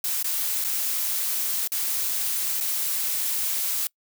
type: noise with dropouts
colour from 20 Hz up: blue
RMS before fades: -26 dBFS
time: 0.04-3.87 s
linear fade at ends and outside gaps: 2 ms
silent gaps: 0.227-0.243 / 0.642-0.646 / 1.675-1.719 / 2.603-2.608 s
effects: noise-tail reverb RT60 0.1 s tail -25 dB re dry